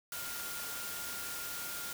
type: tone in noise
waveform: sine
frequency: 1408 Hz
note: F6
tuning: 14 cents sharp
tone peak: -46 dBFS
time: 0.12-1.93 s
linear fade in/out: 2 ms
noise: white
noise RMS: -41 dBFS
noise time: 0.12-1.93 s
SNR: -8 dB
effects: none